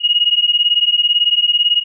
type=beating tone pair; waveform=sine; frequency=2872 / 2890 Hz; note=F7 / F#7; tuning=+48 / -41 cents; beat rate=18 Hz; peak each=-14 dBFS; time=0-1.84 s; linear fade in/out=50 ms; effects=none